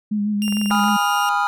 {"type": "tone with vibrato", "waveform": "sine", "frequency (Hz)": 207.7, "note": "G#3", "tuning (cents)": 0, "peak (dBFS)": -18, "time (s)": [0.11, 0.97], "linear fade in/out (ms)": 10, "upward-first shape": "sine", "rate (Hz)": 6.7, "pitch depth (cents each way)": 34}
{"type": "tone with pitch glide", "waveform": "sawtooth", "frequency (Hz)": [2794, 2825], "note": ["F7", "F7"], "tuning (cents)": [0, 19], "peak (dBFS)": -23, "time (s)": [0.42, 1.29], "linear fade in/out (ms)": 0, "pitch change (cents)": 19, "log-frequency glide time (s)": [0.67, 0.88]}
{"type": "click train", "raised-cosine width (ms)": 0.5, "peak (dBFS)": -20, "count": 10, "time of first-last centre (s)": [0.48, 0.884], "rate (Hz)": 22.3}
{"type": "chord", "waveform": "triangle", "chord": "F half-diminished seventh", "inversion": "first", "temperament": "equal with one note detuned", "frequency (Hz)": [818.7, 987.8, 1244.5, 1396.9], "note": ["Ab5", "Cb6", "Eb6", "F6"], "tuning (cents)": [-25, 0, 0, 0], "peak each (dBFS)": [-19, -22, -21, -21], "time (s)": [0.71, 1.47], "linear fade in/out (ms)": 0}
{"effects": []}